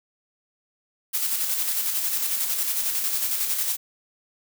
blue noise with tremolo, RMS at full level -24 dBFS, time 1.13-3.77 s, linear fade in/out 20 ms, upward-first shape square, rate 11 Hz, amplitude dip 35%, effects none

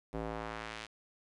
square tone with band-pass filter sweep, 55 Hz, A1, in tune, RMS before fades -41 dBFS, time 0.13-0.87 s, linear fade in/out 20 ms, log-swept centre 440 to 3300 Hz, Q 0.84, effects resampled to 24000 Hz + 11-bit

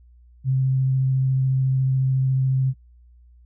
sine tone with vibrato, 131.9 Hz, C3, 14 cents sharp, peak -17 dBFS, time 0.44-2.74 s, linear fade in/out 50 ms, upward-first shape sine, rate 14 Hz, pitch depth 10 cents each way, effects noise-tail reverb RT60 0.1 s tail -22 dB re dry + added 60 Hz sine -48 dBFS peak until 3.45 s

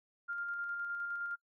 sine tone with tremolo, 1400 Hz, F6, 4 cents sharp, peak -35 dBFS, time 0.28-1.36 s, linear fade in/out 20 ms, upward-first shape square, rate 9.7 Hz, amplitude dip 25%, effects noise-tail reverb RT60 0.1 s tail -25 dB re dry

